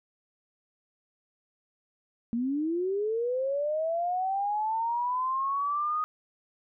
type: linear sweep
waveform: sine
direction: up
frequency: 226.1 to 1249 Hz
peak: -26 dBFS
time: 2.33-6.04 s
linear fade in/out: 0 ms
effects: none